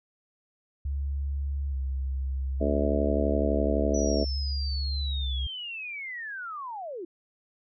sine tone with vibrato, 68.2 Hz, C#2, 28 cents flat, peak -27 dBFS, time 0.85-5.47 s, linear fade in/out 5 ms, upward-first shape square, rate 0.57 Hz, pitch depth 42 cents each way
harmonic tone, 71.9 Hz, D2, 36 cents flat, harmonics 3 / 4 / 5 / 6 / 7 / 8 / 9, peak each -31 / -30 / -34 / -32 / -34 / -33 / -30 dBFS, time 2.6-4.25 s, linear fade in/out 20 ms
sine linear sweep, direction down, 5950 to 320 Hz, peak -34 dBFS, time 3.94-7.05 s, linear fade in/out 5 ms
effects none

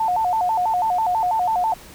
sine tone with vibrato, 800 Hz, G5, 35 cents sharp, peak -17 dBFS, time 0-1.74 s, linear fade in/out 5 ms, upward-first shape square, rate 6.1 Hz, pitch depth 180 cents each way, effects pink hiss -43 dBFS RMS until 1.94 s

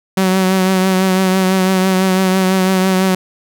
sawtooth tone with vibrato, 188 Hz, F#3, 28 cents sharp, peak -7 dBFS, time 0.17-3.15 s, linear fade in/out 5 ms, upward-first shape triangle, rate 6 Hz, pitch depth 34 cents each way, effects none

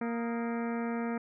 harmonic tone with a mistuned harmonic, 233.1 Hz, A#3, in tune, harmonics 1 / 2 / 3 / 4 / 5 / 6 / 7 / 8 / 9 / 10, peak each -32 / -38 / -42 / -44 / -46 / -48 / -49 / -50 / -51 / -52 dBFS, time 0.01-1.18 s, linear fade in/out 5 ms, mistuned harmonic 5, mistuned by +120 cents, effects none

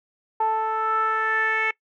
10% pulse tone with low-pass filter sweep, 440 Hz, A4, in tune, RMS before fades -23 dBFS, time 0.4-1.71 s, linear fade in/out 5 ms, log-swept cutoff 890 to 2200 Hz, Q 4.9, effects noise-tail reverb RT60 0.1 s tail -22 dB re dry

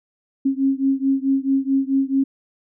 sine beating tone pair, 268.7 / 273.3 Hz, C4 / C#4, +46 / -24 cents, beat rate 4.6 Hz, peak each -19 / -20 dBFS, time 0.45-2.24 s, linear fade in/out 10 ms, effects none

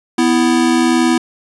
square tone pair together, 248.4 / 329.6 Hz, B3 / E4, +10 / 0 cents, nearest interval perfect fourth, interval 490 cents, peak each -14 / -14 dBFS, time 0.18-1.18 s, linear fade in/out 5 ms, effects resampled to 24000 Hz

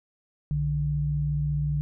sine tone pair together, 61.9 / 147.22 Hz, B1 / D3, +5 / +5 cents, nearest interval octave + minor third, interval 1500 cents, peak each -31 / -24 dBFS, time 0.51-1.81 s, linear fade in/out 0 ms, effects none

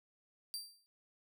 sawtooth tone with exponential decay, 4699 Hz, D8, in tune, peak -34 dBFS, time 0.54-0.86 s, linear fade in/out 0 ms, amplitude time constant 68 ms, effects noise-tail reverb RT60 0.3 s tail -26 dB re dry

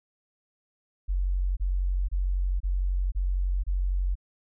sine tone bursts, 45.94 Hz, F#1, 12 cents flat, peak -23 dBFS, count 6, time 1.08-4.155 s, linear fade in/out 20 ms, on 490 ms, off 27 ms, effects none

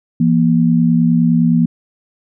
sine tone pair together, 168.29 / 238 Hz, E3 / A#3, +36 / +36 cents, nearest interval tritone, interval 600 cents, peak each -12 dBFS, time 0.2-1.66 s, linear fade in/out 5 ms, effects none

